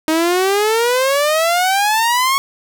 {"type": "exponential sweep", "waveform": "sawtooth", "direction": "up", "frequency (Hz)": [311.1, 1108.7], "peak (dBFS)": -9, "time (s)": [0.08, 2.38], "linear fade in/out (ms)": 0, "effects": []}